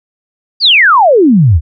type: exponential sweep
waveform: sine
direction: down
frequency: 4894 to 69 Hz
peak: -3 dBFS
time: 0.6-1.61 s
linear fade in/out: 50 ms
effects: none